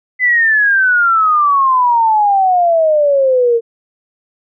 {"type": "exponential sweep", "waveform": "sine", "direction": "down", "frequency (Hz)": [2027, 455.5], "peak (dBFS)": -8, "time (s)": [0.19, 3.61], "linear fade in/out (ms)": 50, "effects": []}